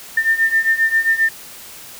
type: beating tone pair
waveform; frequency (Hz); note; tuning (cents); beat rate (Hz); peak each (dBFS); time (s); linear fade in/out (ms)
sine; 1797 / 1804.5; A6 / A6; +36 / +43; 7.5; -18 / -15; 0.17-1.29; 5
effects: white hiss -37 dBFS RMS until 1.99 s